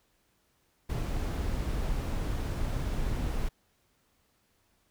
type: noise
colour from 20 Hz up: brown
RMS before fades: -31 dBFS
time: 0.89-3.49 s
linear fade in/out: 10 ms
effects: pink hiss -71 dBFS RMS until 4.9 s